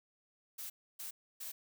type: noise bursts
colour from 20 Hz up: blue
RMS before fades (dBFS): -44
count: 3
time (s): 0.58-1.52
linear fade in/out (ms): 10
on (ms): 120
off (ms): 290
effects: none